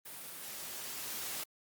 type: noise with level ramp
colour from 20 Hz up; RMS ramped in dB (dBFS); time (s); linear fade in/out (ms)
white; -47 to -39; 0.05-1.44; 10
effects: high-pass 100 Hz 12 dB/octave + Opus 32 kbps